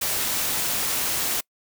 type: noise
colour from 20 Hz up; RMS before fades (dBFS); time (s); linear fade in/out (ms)
white; -25; 0.01-1.41; 10
effects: noise-tail reverb RT60 0.1 s tail -26 dB re dry